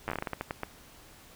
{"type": "slowing click train", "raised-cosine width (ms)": 0.5, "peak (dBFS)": -17, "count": 13, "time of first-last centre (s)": [0.08, 0.634], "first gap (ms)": 9, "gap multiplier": 1.27, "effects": ["pink hiss -54 dBFS RMS until 1.35 s"]}